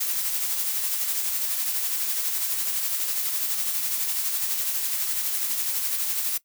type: noise with tremolo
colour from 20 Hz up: blue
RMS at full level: -25 dBFS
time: 0-6.38 s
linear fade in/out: 10 ms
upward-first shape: sine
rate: 12 Hz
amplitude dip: 35%
effects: noise-tail reverb RT60 0.1 s tail -19 dB re dry